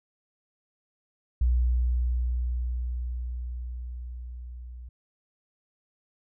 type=tone with level ramp; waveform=sine; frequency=61 Hz; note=B1; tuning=21 cents flat; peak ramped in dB=-19 to -39 dBFS; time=1.41-4.89 s; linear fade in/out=5 ms; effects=none